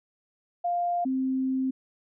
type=tone pair in turn; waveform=sine; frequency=700 / 262.2 Hz; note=F5 / C4; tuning=+4 / +4 cents; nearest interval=octave + perfect fourth; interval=1700 cents; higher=first; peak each=-24 dBFS; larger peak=neither; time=0.64-1.05 / 1.05-1.71 s; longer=second; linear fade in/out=10 ms; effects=none